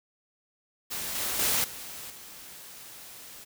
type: noise with level steps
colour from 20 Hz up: white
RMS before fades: -34 / -31 / -26 / -41 / -46 dBFS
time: 0.9-3.45 s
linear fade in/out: 20 ms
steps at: 1.15 / 1.39 / 1.64 / 2.1 s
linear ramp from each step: 2 ms
effects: none